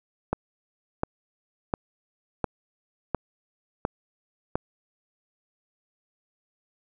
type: click train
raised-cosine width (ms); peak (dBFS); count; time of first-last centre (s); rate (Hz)
1; -10; 7; 0.33-4.555; 1.42
effects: none